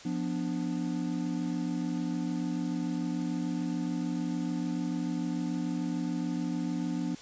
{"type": "chord", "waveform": "triangle", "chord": "B diminished", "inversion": "second", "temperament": "equal", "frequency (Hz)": [174.61, 246.9, 293.7], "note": ["F3", "B3", "D4"], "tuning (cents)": [0, 0, 0], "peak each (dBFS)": -32, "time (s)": [0.05, 7.15], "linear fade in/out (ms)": 5, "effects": ["white hiss -49 dBFS RMS until 7.21 s", "resampled to 16000 Hz"]}